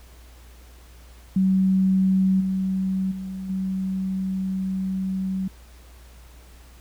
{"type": "tone with level steps", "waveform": "sine", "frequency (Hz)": 189.5, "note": "F#3", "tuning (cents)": 42, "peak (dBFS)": [-16, -21, -29, -23], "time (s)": [1.36, 5.48], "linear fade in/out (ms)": 5, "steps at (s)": [2.4, 3.11, 3.49], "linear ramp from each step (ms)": 10, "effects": ["added 60 Hz sine -45 dBFS peak until 6.8 s", "pink hiss -53 dBFS RMS until 6.8 s"]}